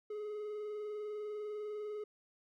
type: tone with vibrato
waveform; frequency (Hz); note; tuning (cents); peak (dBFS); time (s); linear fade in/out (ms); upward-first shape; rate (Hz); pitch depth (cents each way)
triangle; 420.9; G#4; +23; -37; 0.1-2.04; 5; triangle; 20; 37
effects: none